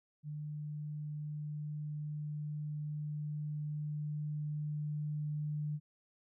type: tone with level ramp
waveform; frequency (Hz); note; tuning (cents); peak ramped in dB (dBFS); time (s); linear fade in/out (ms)
sine; 149.8; D3; +35; -39 to -34; 0.23-5.8; 50
effects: none